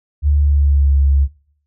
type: tone with pitch glide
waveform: sine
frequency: 72.9 to 69.53 Hz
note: D2 to C#2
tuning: -12 to +6 cents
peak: -10 dBFS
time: 0.22-1.28 s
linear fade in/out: 50 ms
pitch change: -82 cents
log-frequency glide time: 0.35-0.95 s
effects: noise-tail reverb RT60 0.6 s tail -18 dB re dry